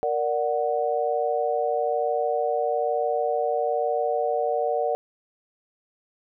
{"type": "chord", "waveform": "sine", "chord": "Bb augmented", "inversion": "none", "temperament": "equal", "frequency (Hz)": [466.2, 587.3, 740], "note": ["Bb4", "D5", "F#5"], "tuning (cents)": [0, 0, 0], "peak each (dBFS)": -26, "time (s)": [0.03, 4.95], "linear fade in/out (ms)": 0, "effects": []}